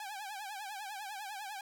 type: tone with vibrato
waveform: sawtooth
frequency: 813 Hz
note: G#5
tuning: 37 cents flat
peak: -37 dBFS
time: 0-1.61 s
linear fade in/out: 2 ms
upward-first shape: triangle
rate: 10 Hz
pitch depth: 140 cents each way
effects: none